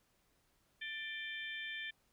harmonic tone with a mistuned harmonic, 590 Hz, D5, 8 cents sharp, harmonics 3 / 4 / 5 / 6, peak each -44 / -46 / -48 / -50 dBFS, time 0.81-1.91 s, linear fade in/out 10 ms, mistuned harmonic 5, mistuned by +100 cents, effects pink hiss -75 dBFS RMS until 2.12 s

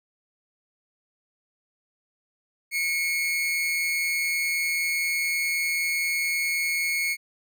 40% pulse tone pair together, 2185 / 2349 Hz, C#7 / D7, -26 / 0 cents, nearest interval minor second, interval 126 cents, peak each -23 / -34 dBFS, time 2.71-7.17 s, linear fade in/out 50 ms, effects none

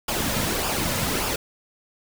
pink noise with flanger, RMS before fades -25 dBFS, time 0.08-1.36 s, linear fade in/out 5 ms, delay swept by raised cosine 0.49 to 2.69 ms, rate 1.7 Hz, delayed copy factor -0.5, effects none

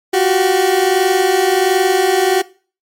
30% pulse tone pair together, 360 / 381.4 Hz, F#4 / G4, -47 / -47 cents, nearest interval minor second, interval 100 cents, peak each -13 / -10 dBFS, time 0.13-2.42 s, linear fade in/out 10 ms, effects noise-tail reverb RT60 0.4 s tail -21 dB re dry + MP3 64 kbps

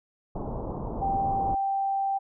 pink low-pass noise, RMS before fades -33 dBFS, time 0.35-1.55 s, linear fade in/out 5 ms, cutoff 1000 Hz, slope 48 dB/octave
sine tone, 784 Hz, G5, in tune, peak -24 dBFS, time 1.01-2.19 s, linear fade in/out 20 ms
effects none

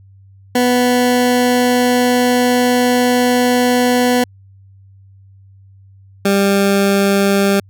20% pulse tone pair in turn, 247.1 / 198.34 Hz, B3 / G3, +1 / +21 cents, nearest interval major third, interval 380 cents, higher first, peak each -6 dBFS, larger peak neither, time 0.55-4.24 / 6.25-7.6 s, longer first, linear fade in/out 5 ms, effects added 97 Hz sine -41 dBFS peak until 7.69 s

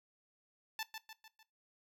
10% pulse tone with echo, 880 Hz, A5, in tune, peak -29 dBFS, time 0.79-0.83 s, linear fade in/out 2 ms, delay 150 ms, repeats 4, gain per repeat -6 dB, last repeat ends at 1.43 s, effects noise-tail reverb RT60 0.2 s tail -17 dB re dry

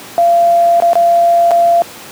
sine tone with dropouts, 686 Hz, F5, 31 cents flat, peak -6 dBFS, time 0.18-1.82 s, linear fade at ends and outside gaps 0 ms, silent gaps 0.801-0.822 / 0.932-0.955 / 1.509-1.515 s, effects pink hiss -31 dBFS RMS until 2.11 s + high-pass 200 Hz 12 dB/octave

